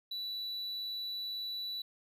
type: tone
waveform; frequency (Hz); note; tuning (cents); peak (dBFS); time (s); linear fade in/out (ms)
triangle; 3951; B7; 0; -35; 0.11-1.82; 5
effects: none

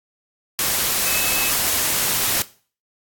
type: tone in noise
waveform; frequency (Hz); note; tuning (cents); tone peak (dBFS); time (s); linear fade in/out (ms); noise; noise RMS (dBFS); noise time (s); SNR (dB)
sine; 2592; E7; -30; -26; 1.06-1.5; 0; white; -20; 0.59-2.42; -9
effects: noise-tail reverb RT60 0.4 s tail -18 dB re dry + AAC 64 kbps

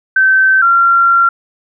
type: tone pair in turn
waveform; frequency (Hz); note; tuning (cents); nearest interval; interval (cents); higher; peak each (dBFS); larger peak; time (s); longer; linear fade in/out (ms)
sine; 1543 / 1374.7; G6 / F6; -28 / -28; major second; 200; first; -6; neither; 0.16-0.62 / 0.62-1.29; second; 5
effects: none

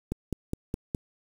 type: click train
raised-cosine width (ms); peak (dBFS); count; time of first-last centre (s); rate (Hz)
3; -16; 5; 0.12-0.948; 4.83
effects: 7-bit

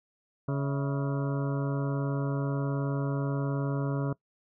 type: harmonic tone with a mistuned harmonic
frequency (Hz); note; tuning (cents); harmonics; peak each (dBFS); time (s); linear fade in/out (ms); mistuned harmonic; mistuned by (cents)
139.9; C#3; +16; 1 / 2 / 3 / 4 / 5 / 7 / 8 / 9 / 10; -28 / -34 / -38 / -40 / -42 / -45 / -46 / -47 / -48; 0.48-4.13; 5; 5; -95
effects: noise-tail reverb RT60 0.1 s tail -22 dB re dry

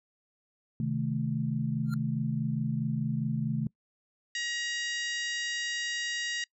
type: chord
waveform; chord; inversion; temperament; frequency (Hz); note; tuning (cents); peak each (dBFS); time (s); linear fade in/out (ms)
sine; A diminished; first; equal with one note detuned; 130.81 / 155.56 / 218.4; C3 / Eb3 / A3; 0 / 0 / -13; -32; 0.8-3.67; 2
type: tone with exponential growth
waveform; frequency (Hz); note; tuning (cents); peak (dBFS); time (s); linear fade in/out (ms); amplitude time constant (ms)
square; 1388; F6; -11; -37; 1.85-1.94; 1; 19
type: harmonic tone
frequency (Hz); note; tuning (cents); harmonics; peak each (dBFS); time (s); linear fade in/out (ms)
950; A#5; +33; 2 / 3 / 4 / 5 / 6 / 7 / 8; -34 / -38 / -40 / -42 / -44 / -45 / -46; 4.35-6.44; 2
effects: noise-tail reverb RT60 0.1 s tail -24 dB re dry

